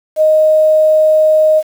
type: tone with quantisation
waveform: sine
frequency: 622 Hz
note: D#5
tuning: 1 cent flat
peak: -6 dBFS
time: 0.16-1.63 s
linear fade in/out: 50 ms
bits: 6
effects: none